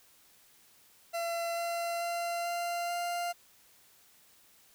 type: tone with pitch steps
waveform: 40% pulse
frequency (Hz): 678 / 682.7 / 687.5 / 692.2 / 697.1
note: E5 / F5 / F5 / F5 / F5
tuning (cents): +49 / -40 / -27 / -16 / -3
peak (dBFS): -31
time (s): 1.13-3.33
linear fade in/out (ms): 20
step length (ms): 440
effects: white hiss -62 dBFS RMS until 4.74 s